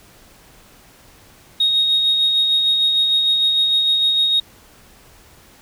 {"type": "tone with tremolo", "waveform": "sine", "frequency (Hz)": 3743, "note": "A#7", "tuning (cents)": 6, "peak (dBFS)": -11, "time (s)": [1.6, 4.4], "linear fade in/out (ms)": 5, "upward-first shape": "sine", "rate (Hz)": 6.6, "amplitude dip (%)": 35, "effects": ["tanh soft clip ceiling -9 dBFS", "pink hiss -48 dBFS RMS until 5.61 s"]}